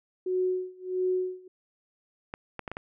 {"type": "tone with tremolo", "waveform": "sine", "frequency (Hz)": 368.5, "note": "F#4", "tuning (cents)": -7, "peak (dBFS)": -23, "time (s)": [0.26, 1.48], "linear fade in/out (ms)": 5, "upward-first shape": "sine", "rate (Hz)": 1.5, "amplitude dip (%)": 95}
{"type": "clicks", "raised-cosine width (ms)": 0.5, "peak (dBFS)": -20, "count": 5, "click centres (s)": [2.339, 2.593, 2.678, 2.716, 2.769]}
{"effects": []}